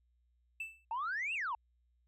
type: tone with exponential decay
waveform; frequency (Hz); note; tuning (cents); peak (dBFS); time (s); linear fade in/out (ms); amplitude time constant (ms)
triangle; 2647; E7; +7; -33; 0.6-0.85; 5; 53
type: exponential two-way sweep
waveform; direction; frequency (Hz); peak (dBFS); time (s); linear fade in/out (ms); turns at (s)
sine; up then down; 868 to 2824 to 868; -33; 0.91-1.55; 2; 1.34
effects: tanh soft clip ceiling -31 dBFS + added 60 Hz sine -70 dBFS peak until 2.07 s